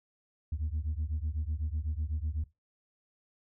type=beating tone pair; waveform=sine; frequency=73.42 / 81.42 Hz; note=D2 / E2; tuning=0 / -21 cents; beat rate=8 Hz; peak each=-32 / -33 dBFS; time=0.52-2.44 s; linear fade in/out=5 ms; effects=noise-tail reverb RT60 0.2 s tail -17 dB re dry + tanh soft clip ceiling -27 dBFS